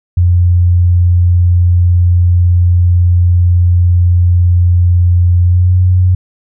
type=tone with pitch glide; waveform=sine; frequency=88.2 to 91.2 Hz; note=F2 to F#2; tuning=+18 to -24 cents; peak=-5 dBFS; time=0.17-6.15 s; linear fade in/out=5 ms; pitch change=+58 cents; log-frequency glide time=5.43-5.78 s; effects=none